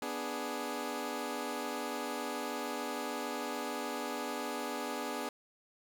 15% pulse chord, G# diminished, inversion first, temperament equal, 246.9 / 293.7 / 415.3 Hz, B3 / D4 / G#4, 0 / 0 / 0 cents, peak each -34 dBFS, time 0.02-5.29 s, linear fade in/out 2 ms, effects none

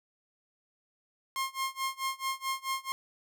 sawtooth tone with tremolo, 1067 Hz, C6, 34 cents sharp, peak -25 dBFS, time 1.36-2.92 s, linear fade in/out 0 ms, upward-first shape sine, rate 4.6 Hz, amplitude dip 95%, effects none

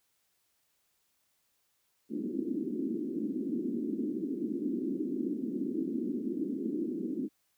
pink band-pass noise, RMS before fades -34 dBFS, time 2.09-7.29 s, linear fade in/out 50 ms, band 220 to 350 Hz, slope 48 dB/octave, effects white hiss -75 dBFS RMS until 7.57 s

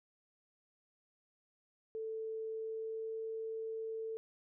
sine tone with pitch glide, 442.6 to 445.4 Hz, A4 to A4, +10 to +21 cents, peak -38 dBFS, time 1.95-4.17 s, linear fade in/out 0 ms, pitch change +11 cents, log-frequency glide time 2.46-3.22 s, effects none

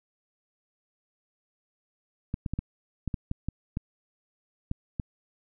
clicks, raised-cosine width 5 ms, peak -17 dBFS, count 11, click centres 2.341 / 2.462 / 2.536 / 2.59 / 3.077 / 3.142 / 3.314 / 3.486 / 3.771 / 4.714 / 4.998 s, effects none

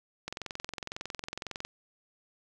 click train, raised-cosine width 0.2 ms, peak -19 dBFS, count 31, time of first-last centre 0.28-1.65 s, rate 21.9 Hz, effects none

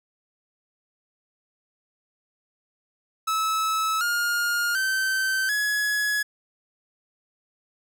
45% pulse tone with pitch steps, 1300 / 1417.7 / 1546 / 1685.9 Hz, E6 / F6 / G6 / G#6, -24 / +26 / -24 / +26 cents, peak -22 dBFS, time 3.27-6.23 s, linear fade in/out 10 ms, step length 740 ms, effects none

